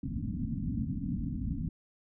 white low-pass noise, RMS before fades -34 dBFS, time 0.03-1.69 s, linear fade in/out 5 ms, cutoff 280 Hz, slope 96 dB/octave, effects none

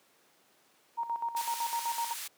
sine tone with tremolo, 932.3 Hz, A#5, in tune, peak -29 dBFS, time 0.97-2.14 s, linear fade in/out 20 ms, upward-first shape square, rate 7.9 Hz, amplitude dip 70%
white band-pass noise, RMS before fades -40 dBFS, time 1.36-2.28 s, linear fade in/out 10 ms, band 1300 to 14000 Hz, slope 12 dB/octave
effects pink hiss -65 dBFS RMS until 2.37 s + high-pass 300 Hz 12 dB/octave

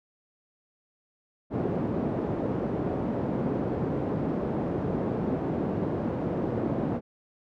pink band-pass noise, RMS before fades -29 dBFS, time 1.5-7.01 s, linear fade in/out 50 ms, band 160 to 490 Hz, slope 12 dB/octave, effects none

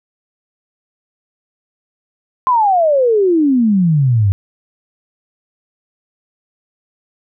sine exponential sweep, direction down, 1052 to 94 Hz, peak -9 dBFS, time 2.47-4.32 s, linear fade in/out 0 ms, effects none

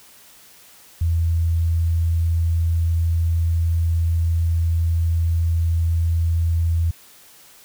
sine tone, 83.2 Hz, E2, 17 cents sharp, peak -16 dBFS, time 1.01-6.91 s, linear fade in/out 5 ms, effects white hiss -48 dBFS RMS until 7.64 s

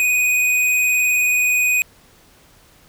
square tone with vibrato, 2489 Hz, D#7, in tune, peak -15 dBFS, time 0-1.82 s, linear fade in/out 0 ms, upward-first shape square, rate 19 Hz, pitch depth 11 cents each way, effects pink hiss -51 dBFS RMS until 2.88 s

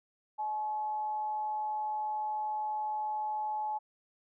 sine tone with amplitude modulation, 853 Hz, G#5, 46 cents sharp, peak -30 dBFS, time 0.38-3.79 s, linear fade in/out 20 ms, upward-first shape sine, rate 237 Hz, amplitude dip 30%, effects none

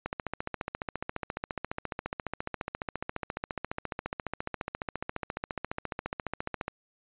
click train, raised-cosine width 0.5 ms, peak -17 dBFS, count 97, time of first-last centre 0.06-6.681 s, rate 14.5 Hz, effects resampled to 8000 Hz

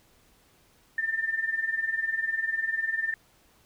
sine tone with tremolo, 1796 Hz, A6, 35 cents sharp, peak -22 dBFS, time 0.98-3.14 s, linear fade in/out 2 ms, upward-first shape triangle, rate 20 Hz, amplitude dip 85%, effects pink hiss -62 dBFS RMS until 3.65 s

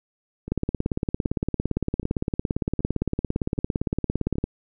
two click trains, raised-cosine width 3 ms, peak -21 / -10 dBFS, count 6 / 70, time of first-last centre 0.48-4.356 / 0.52-4.44 s, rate 1.29 / 17.6 Hz, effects none

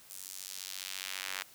square tone with high-pass filter sweep, 47.33 Hz, F#1, 40 cents sharp, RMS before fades -42 dBFS, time 0.1-1.43 s, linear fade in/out 0 ms, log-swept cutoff 8600 to 1700 Hz, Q 1, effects white hiss -57 dBFS RMS until 1.54 s

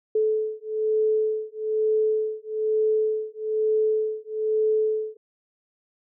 sine beating tone pair, 433.1 / 434.2 Hz, A4 / A4, -27 / -23 cents, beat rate 1.1 Hz, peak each -24 dBFS, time 0.15-5.17 s, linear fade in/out 5 ms, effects none

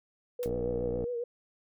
sine tone with vibrato, 480 Hz, B4, 49 cents flat, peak -31 dBFS, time 0.39-1.24 s, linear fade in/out 5 ms, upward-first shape sine, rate 7.3 Hz, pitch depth 49 cents each way
white noise with exponential decay, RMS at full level -39 dBFS, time 0.43-0.5 s, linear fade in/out 0 ms, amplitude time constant 15 ms
click train, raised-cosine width 2 ms, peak -22 dBFS, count 36, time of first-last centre 0.46-1.04 s, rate 60.3 Hz
effects none

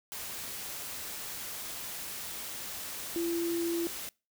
sine tone in noise, 339 Hz, E4, 49 cents sharp, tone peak -29 dBFS, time 3.16-3.87 s, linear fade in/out 0 ms, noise white, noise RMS -40 dBFS, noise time 0.12-4.09 s, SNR +8 dB, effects noise-tail reverb RT60 0.3 s tail -25 dB re dry

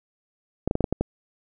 clicks, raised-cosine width 2 ms, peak -9 dBFS, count 7, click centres 0.676 / 0.711 / 0.754 / 0.807 / 0.842 / 0.926 / 1.01 s, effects none

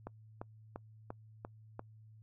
click train, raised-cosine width 1 ms, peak -28 dBFS, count 6, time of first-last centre 0.07-1.794 s, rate 2.9 Hz, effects noise-tail reverb RT60 0.1 s tail -26 dB re dry + added 109 Hz sine -55 dBFS peak until 2.22 s

